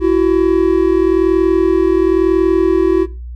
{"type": "tone pair together", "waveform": "triangle", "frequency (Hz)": [334.8, 375.8], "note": ["E4", "F#4"], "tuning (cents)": [27, 27], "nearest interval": "major second", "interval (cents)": 200, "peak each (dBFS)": -10, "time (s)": [0, 3.07], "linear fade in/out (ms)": 50, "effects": ["noise-tail reverb RT60 0.3 s tail -19 dB re dry", "added 60 Hz sine -25 dBFS peak until 3.35 s"]}